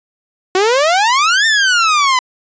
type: exponential two-way sweep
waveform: sawtooth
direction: up then down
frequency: 362.7 to 1824 to 997 Hz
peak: -6 dBFS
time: 0.55-2.19 s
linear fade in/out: 2 ms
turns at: 1.46 s
effects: resampled to 16000 Hz